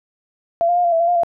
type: tone with pitch steps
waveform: sine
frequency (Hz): 678 / 701 / 709 / 689 / 660 / 682 / 705 / 683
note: E5 / F5 / F5 / F5 / E5 / F5 / F5 / F5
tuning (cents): +49 / +6 / +26 / -24 / +2 / -41 / +16 / -39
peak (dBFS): -13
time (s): 0.61-1.234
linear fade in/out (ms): 0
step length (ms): 78
effects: none